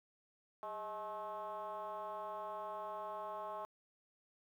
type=tone with frequency modulation; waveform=sine; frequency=855 Hz; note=A5; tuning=50 cents flat; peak=-40 dBFS; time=0.63-3.65 s; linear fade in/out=0 ms; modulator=223 Hz; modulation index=1.5; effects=tanh soft clip ceiling -38 dBFS + 12-bit